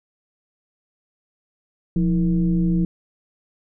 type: tone with frequency modulation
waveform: sine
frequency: 174.61 Hz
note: F3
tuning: in tune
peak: -16 dBFS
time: 1.96-2.85 s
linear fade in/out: 2 ms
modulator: 148 Hz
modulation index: 0.73
effects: none